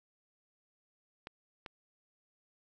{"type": "clicks", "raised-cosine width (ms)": 0.3, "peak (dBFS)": -27, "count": 2, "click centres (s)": [1.271, 1.662], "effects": []}